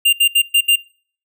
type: tone bursts at uneven times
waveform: square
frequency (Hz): 2794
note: F7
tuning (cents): 0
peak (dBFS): -10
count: 5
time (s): 0.05-0.13 / 0.2-0.28 / 0.35-0.42 / 0.54-0.61 / 0.68-0.76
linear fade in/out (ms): 10
effects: noise-tail reverb RT60 0.5 s tail -24 dB re dry